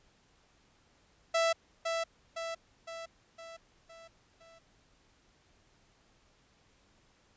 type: tone with echo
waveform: sawtooth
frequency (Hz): 662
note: E5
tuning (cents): +7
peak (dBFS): -22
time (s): 1.34-1.53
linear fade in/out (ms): 10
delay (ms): 510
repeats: 6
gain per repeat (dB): -5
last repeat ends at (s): 4.59
effects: pink hiss -67 dBFS RMS until 7.36 s + resampled to 16000 Hz